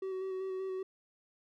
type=tone with vibrato; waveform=triangle; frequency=378.6 Hz; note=F#4; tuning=40 cents sharp; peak=-33 dBFS; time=0.02-0.83 s; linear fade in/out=5 ms; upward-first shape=square; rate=5.2 Hz; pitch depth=16 cents each way; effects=none